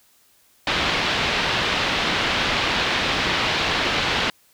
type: low-pass noise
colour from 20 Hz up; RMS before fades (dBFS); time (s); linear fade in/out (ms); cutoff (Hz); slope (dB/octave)
white; -22; 0.67-4.3; 2; 3800; 24
effects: white hiss -58 dBFS RMS until 4.53 s